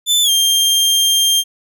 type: tone with pitch glide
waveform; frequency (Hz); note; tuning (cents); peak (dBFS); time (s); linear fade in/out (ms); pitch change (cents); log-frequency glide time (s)
sawtooth; 3520 to 3191; A7 to G7; 0 to +30; -8; 0.06-1.44; 50; -170; 0.23-0.3
effects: none